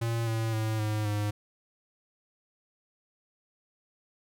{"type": "tone with pitch steps", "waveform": "square", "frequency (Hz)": [115.6, 112.63, 109.74, 106.93, 104.18], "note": ["A#2", "A2", "A2", "A2", "G#2"], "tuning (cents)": [-14, 41, -4, -49, 6], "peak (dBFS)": -28, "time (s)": [0.01, 1.31], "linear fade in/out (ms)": 10, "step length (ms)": 260, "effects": []}